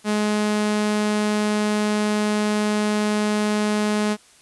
sawtooth tone, 210.6 Hz, G#3, 24 cents sharp, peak -15 dBFS, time 0.04-4.17 s, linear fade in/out 50 ms, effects white hiss -52 dBFS RMS until 4.41 s + resampled to 24000 Hz

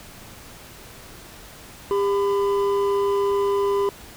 triangle tone pair together, 400.2 / 1005 Hz, G4 / B5, +36 / +30 cents, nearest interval octave + major third, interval 1594 cents, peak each -17 / -25 dBFS, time 1.91-3.89 s, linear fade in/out 0 ms, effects pink hiss -43 dBFS RMS until 4.16 s

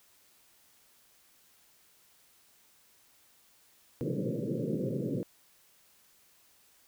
pink band-pass noise, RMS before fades -33 dBFS, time 4.01-5.23 s, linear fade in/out 0 ms, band 120 to 550 Hz, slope 96 dB/octave, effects white hiss -64 dBFS RMS until 6.87 s

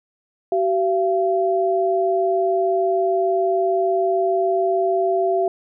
sine tone pair together, 381.6 / 681.9 Hz, G4 / F5, -47 / -42 cents, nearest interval minor seventh, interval 1005 cents, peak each -19 dBFS, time 0.52-5.48 s, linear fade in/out 2 ms, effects none

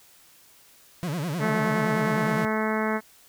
40% pulse tone with vibrato, 159.8 Hz, D#3, 47 cents sharp, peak -26 dBFS, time 1.03-2.45 s, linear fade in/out 0 ms, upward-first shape sine, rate 9.7 Hz, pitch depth 240 cents each way
harmonic tone, 217.4 Hz, A3, 21 cents flat, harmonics 1 / 2 / 3 / 4 / 5 / 6 / 7 / 8 / 9 / 10, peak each -27 / -30 / -32 / -33 / -34 / -35 / -35 / -36 / -37 / -37 dBFS, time 1.39-3.01 s, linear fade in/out 50 ms
effects white hiss -55 dBFS RMS until 3.28 s

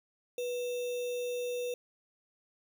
sine tone with sample-and-hold, 489.6 Hz, B4, 15 cents flat, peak -32 dBFS, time 0.38-1.74 s, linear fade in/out 2 ms, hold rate 3150 Hz, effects none

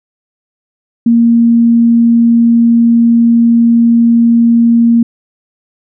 sine tone, 233.1 Hz, A#3, in tune, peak -4 dBFS, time 1.06-5.03 s, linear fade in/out 5 ms, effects none

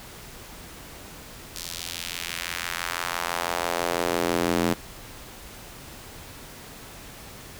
square tone with high-pass filter sweep, 43 Hz, F1, 26 cents flat, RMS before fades -28 dBFS, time 1.55-4.74 s, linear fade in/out 10 ms, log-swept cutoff 4800 to 230 Hz, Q 1.2, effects pink hiss -43 dBFS RMS until 7.59 s

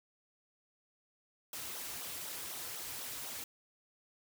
white noise with flanger, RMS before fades -43 dBFS, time 1.53-3.44 s, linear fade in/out 2 ms, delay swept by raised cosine 0.41 to 5.61 ms, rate 4 Hz, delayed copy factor -0.85, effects none

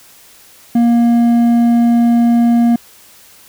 sine tone with hard clipping, 235.6 Hz, A#3, 19 cents sharp, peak -9 dBFS, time 0.75-2.76 s, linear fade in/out 5 ms, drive 5 dB, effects white hiss -43 dBFS RMS until 3.48 s

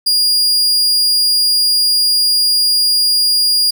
40% pulse tone, 4840 Hz, D#8, 49 cents flat, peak -9 dBFS, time 0.06-3.71 s, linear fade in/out 10 ms, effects none

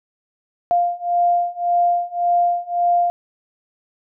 sine beating tone pair, 698.5 / 700.3 Hz, F5 / F5, 0 / +5 cents, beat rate 1.8 Hz, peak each -19 / -18 dBFS, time 0.71-3.1 s, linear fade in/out 0 ms, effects none

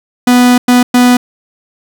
45% pulse tone bursts at uneven times, 246.9 Hz, B3, in tune, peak -4 dBFS, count 3, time 0.27-0.58 / 0.68-0.83 / 0.94-1.17 s, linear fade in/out 5 ms, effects none

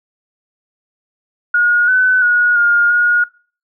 sine tone with pitch steps, 1439 / 1508 / 1450 / 1417 / 1438 Hz, F#6 / F#6 / F#6 / F6 / F#6, -49 / +32 / -35 / +25 / -50 cents, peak -9 dBFS, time 1.54-3.24 s, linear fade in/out 5 ms, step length 340 ms, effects noise-tail reverb RT60 0.4 s tail -23 dB re dry

